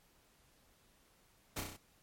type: noise with echo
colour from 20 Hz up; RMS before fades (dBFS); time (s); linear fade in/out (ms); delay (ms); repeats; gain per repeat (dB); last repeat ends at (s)
pink; -39; 1.56-1.61; 10; 32; 5; -3; 1.77
effects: pink hiss -69 dBFS RMS until 2.02 s + MP3 64 kbps